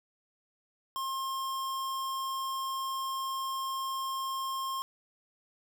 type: tone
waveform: square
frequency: 1067 Hz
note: C6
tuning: 34 cents sharp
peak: -33 dBFS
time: 0.96-4.82 s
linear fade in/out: 0 ms
effects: none